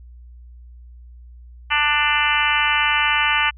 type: harmonic tone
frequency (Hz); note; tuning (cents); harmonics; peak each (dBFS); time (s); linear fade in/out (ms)
295.9; D4; +13; 3 / 4 / 5 / 6 / 7 / 8 / 9 / 10; -24 / -24 / -24 / -24 / -24 / -24 / -24 / -24; 1.7-3.51; 20
effects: added 60 Hz sine -39 dBFS peak until 3.57 s